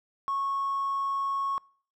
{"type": "tone with hard clipping", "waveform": "sine", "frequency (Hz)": 1100, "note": "C#6", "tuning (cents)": -14, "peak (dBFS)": -27, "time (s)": [0.28, 1.58], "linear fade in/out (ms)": 0, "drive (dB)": 1, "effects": ["noise-tail reverb RT60 0.5 s tail -26 dB re dry"]}